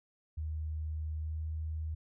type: tone with pitch glide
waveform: sine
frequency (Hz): 77.78 to 78.68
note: D#2 to D#2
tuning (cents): 0 to +20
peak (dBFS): -34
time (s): 0.37-1.95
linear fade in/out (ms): 10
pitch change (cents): +20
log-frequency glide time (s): 1.2-1.37
effects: none